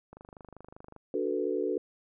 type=click train; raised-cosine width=1 ms; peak=-33 dBFS; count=22; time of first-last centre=0.13-0.963 s; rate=25.2 Hz
type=chord; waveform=sine; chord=B minor seventh; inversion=first; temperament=equal; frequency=293.7 / 370 / 440 / 493.9 Hz; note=D4 / F#4 / A4 / B4; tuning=0 / 0 / 0 / 0 cents; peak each=-35 / -32 / -32 / -35 dBFS; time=1.14-1.78 s; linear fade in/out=2 ms
effects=none